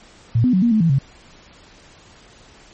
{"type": "tone with pitch steps", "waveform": "sine", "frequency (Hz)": [115.4, 250.4, 185.8, 236, 216.9, 165.6, 136], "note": ["A#2", "B3", "F#3", "A#3", "A3", "E3", "C#3"], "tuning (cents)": [-17, 24, 7, 22, -25, 8, -33], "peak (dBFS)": -12, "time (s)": [0.35, 0.987], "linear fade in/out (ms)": 5, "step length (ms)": 91, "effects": ["pink hiss -47 dBFS RMS until 2.73 s", "MP3 32 kbps"]}